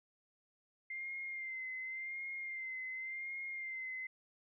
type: tone with vibrato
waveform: sine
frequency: 2093 Hz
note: C7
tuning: in tune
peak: -40 dBFS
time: 0.9-4.07 s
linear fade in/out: 5 ms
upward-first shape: sine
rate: 0.9 Hz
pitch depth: 40 cents each way
effects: none